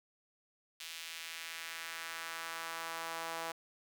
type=tone with high-pass filter sweep; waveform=sawtooth; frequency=164.7 Hz; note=E3; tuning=1 cent flat; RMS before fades=-43 dBFS; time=0.8-3.52 s; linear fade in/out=5 ms; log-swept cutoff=3000 to 760 Hz; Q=1.3; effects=none